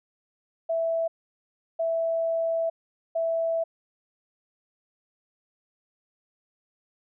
sine tone bursts at uneven times, 659.3 Hz, E5, in tune, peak -23 dBFS, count 3, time 0.69-1.08 / 1.79-2.7 / 3.15-3.64 s, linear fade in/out 10 ms, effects none

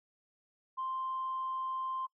sine tone, 1046.5 Hz, C6, in tune, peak -33 dBFS, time 0.77-2.07 s, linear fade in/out 20 ms, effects noise-tail reverb RT60 0.1 s tail -24 dB re dry + tanh soft clip ceiling -29 dBFS

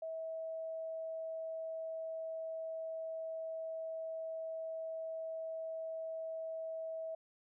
sine tone, 647 Hz, E5, 32 cents flat, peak -39 dBFS, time 0.02-7.15 s, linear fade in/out 5 ms, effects none

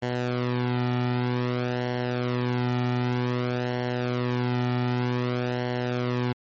sawtooth tone with flanger, 123.47 Hz, B2, in tune, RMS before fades -26 dBFS, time 0.02-6.33 s, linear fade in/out 10 ms, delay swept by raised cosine 0.81 to 1.91 ms, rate 0.53 Hz, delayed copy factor -0.65, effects low-pass 4000 Hz 12 dB/octave + MP3 32 kbps

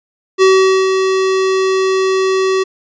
square tone with ADSR envelope, 380 Hz, F#4, 46 cents sharp, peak -6 dBFS, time 0.38-2.64 s, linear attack 41 ms, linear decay 450 ms, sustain -6 dB, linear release 15 ms, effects resampled to 16000 Hz

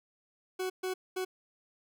40% pulse tone bursts at uneven times, 372 Hz, F#4, 9 cents sharp, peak -31 dBFS, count 3, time 0.59-0.7 / 0.83-0.94 / 1.16-1.25 s, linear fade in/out 10 ms, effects none

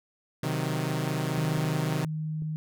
sawtooth chord, C diminished, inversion none, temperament equal, 130.81 / 155.56 / 185 Hz, C3 / Eb3 / Gb3, 0 / 0 / 0 cents, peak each -27 / -26 / -32 dBFS, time 0.43-2.05 s, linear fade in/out 5 ms
sine tone, 155.7 Hz, D#3, 2 cents sharp, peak -29 dBFS, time 1.38-2.56 s, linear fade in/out 0 ms
clicks, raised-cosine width 3 ms, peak -34 dBFS, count 4, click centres 1.449 / 1.576 / 1.648 / 2.422 s
effects none

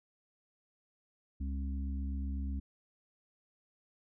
harmonic tone, 68.1 Hz, C#2, 30 cents flat, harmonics 1 / 3 / 4, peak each -34 / -44 / -46 dBFS, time 1.4-2.6 s, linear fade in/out 10 ms, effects none

